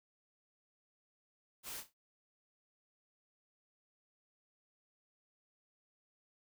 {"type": "noise with echo", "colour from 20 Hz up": "white", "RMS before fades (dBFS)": -45, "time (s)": [1.63, 1.84], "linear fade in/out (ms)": 50, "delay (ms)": 34, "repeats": 3, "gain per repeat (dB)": -11, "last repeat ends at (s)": 1.942, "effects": []}